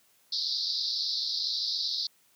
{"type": "band-pass noise", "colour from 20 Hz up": "pink", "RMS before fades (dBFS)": -31, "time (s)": [0.32, 2.07], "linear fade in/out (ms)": 5, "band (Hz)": [3800, 5200], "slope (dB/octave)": 96, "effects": ["white hiss -65 dBFS RMS until 2.35 s", "high-pass 100 Hz 12 dB/octave"]}